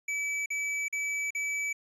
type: tone bursts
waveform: square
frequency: 2298 Hz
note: D7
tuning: 38 cents flat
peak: -30 dBFS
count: 4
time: 0.08-1.729 s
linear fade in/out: 5 ms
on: 380 ms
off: 43 ms
effects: resampled to 24000 Hz